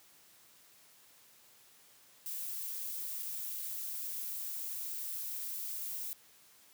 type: noise with dropouts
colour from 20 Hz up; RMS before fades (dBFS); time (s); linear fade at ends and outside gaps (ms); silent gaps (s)
violet; -40; 2.26-6.13; 0; 3.225-3.229
effects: white hiss -62 dBFS RMS until 6.73 s + high-pass 80 Hz 12 dB/octave